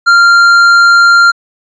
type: tone with tanh clipping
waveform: sine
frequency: 1390 Hz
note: F6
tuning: 9 cents flat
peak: -4 dBFS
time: 0.06-1.32 s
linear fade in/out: 20 ms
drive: 10 dB
effects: resampled to 16000 Hz